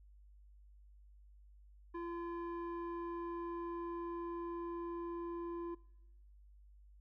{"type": "tone with low-pass filter sweep", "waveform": "square", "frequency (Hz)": 341.8, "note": "F4", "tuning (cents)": -37, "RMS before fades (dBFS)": -43, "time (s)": [1.94, 5.75], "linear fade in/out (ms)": 10, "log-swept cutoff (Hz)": [1300, 830], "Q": 1.9, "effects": ["noise-tail reverb RT60 1.0 s tail -22 dB re dry", "added 50 Hz sine -58 dBFS peak until 7 s"]}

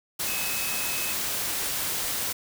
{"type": "tone in noise", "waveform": "sine", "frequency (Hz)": 2572, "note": "E7", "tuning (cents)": -43, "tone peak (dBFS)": -34, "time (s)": [0.27, 1.13], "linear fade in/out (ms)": 10, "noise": "white", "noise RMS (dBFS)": -29, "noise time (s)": [0.19, 2.33], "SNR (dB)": -8, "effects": []}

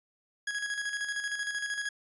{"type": "tone with tremolo", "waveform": "40% pulse", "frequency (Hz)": 1661.2, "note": "G#6", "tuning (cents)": 0, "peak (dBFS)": -29, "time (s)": [0.47, 1.89], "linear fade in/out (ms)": 5, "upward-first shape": "square", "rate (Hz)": 13, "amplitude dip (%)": 50, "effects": ["resampled to 24000 Hz"]}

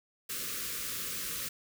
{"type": "band-stop noise", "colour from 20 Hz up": "white", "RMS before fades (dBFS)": -37, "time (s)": [0.29, 1.49], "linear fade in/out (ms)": 10, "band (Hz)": [550, 1100], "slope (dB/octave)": 96, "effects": []}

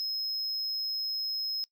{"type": "tone", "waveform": "triangle", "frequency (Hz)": 5140, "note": "E8", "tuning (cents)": -45, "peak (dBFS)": -29, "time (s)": [0, 1.64], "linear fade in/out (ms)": 0, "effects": ["noise-tail reverb RT60 0.1 s tail -23 dB re dry"]}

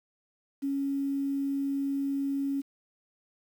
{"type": "tone", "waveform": "sine", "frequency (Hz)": 277.1, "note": "C#4", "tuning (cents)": -1, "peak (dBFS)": -27, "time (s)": [0.62, 2.62], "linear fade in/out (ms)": 20, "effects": ["9-bit"]}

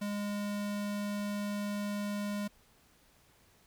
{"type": "tone", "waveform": "square", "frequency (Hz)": 205.1, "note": "G#3", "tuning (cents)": -21, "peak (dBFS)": -34, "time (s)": [0.01, 2.48], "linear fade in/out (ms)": 10, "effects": ["pink hiss -65 dBFS RMS until 3.66 s"]}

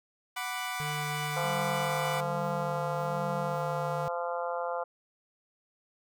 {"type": "chord", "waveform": "20% pulse", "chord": "B minor", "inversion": "second", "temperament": "equal", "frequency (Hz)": [740, 987.8, 1174.7], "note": ["F#5", "B5", "D6"], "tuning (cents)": [0, 0, 0], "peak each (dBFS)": [-32, -33, -33], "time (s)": [0.36, 2.21], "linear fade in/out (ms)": 10}
{"type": "tone", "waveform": "square", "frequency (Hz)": 149.7, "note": "D3", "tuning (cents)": 33, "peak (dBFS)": -36, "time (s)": [0.8, 4.08], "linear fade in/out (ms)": 0}
{"type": "harmonic tone", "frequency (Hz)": 172.5, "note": "F3", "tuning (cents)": -21, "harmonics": [3, 4, 5, 6, 7, 8], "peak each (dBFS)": [-34, -36, -38, -40, -41, -42], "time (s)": [1.36, 4.84], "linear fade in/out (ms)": 10}
{"type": "tone with tremolo", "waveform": "sine", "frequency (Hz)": 193.5, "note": "G3", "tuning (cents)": -22, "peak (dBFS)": -37, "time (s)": [1.43, 3.56], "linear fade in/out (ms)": 10, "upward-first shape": "sine", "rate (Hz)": 1.2, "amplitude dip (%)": 95}
{"effects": []}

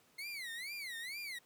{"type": "tone with vibrato", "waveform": "30% pulse", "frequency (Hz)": 2093, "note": "C7", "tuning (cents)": 0, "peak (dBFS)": -39, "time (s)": [0.18, 1.39], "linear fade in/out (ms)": 10, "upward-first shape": "sine", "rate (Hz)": 2.2, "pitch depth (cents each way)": 240, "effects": ["pink hiss -68 dBFS RMS until 1.45 s", "high-pass 150 Hz 12 dB/octave"]}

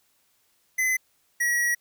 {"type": "tone pair in turn", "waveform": "square", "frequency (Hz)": [2030, 1916.1], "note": ["B6", "A#6"], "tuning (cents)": [47, 47], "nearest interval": "minor second", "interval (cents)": 100, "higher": "first", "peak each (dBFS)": [-22, -22], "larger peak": "neither", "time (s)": [[0.78, 0.97], [1.4, 1.75]], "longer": "second", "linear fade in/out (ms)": 10, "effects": ["white hiss -67 dBFS RMS until 1.8 s"]}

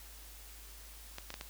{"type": "clicks", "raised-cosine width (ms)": 0.2, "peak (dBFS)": -24, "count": 4, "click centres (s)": [1.184, 1.304, 1.341, 1.411], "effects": ["added 52 Hz sine -52 dBFS peak until 1.49 s", "white hiss -54 dBFS RMS until 1.49 s"]}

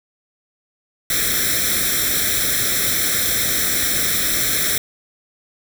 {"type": "noise with comb filter", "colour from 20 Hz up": "white", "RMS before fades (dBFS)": -19, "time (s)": [1.1, 4.78], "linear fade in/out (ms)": 2, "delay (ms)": 0.53, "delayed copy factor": 1, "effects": []}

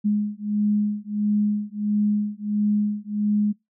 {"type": "beating tone pair", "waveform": "sine", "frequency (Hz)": [207.7, 209.2], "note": ["G#3", "G#3"], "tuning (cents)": [0, 13], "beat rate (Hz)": 1.5, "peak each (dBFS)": -23, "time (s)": [0.04, 3.53], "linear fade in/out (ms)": 20, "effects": ["noise-tail reverb RT60 0.2 s tail -26 dB re dry"]}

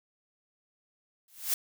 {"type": "noise with exponential growth", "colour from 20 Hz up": "blue", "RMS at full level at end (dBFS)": -25, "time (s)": [1.28, 1.54], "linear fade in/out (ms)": 2, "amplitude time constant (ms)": 56, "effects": []}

